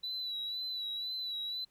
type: tone with vibrato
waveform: sine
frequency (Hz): 3951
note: B7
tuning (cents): 0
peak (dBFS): -34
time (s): 0.03-1.65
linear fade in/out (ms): 10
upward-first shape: sine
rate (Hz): 2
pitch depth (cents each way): 43
effects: tanh soft clip ceiling -32 dBFS + pink hiss -73 dBFS RMS until 1.7 s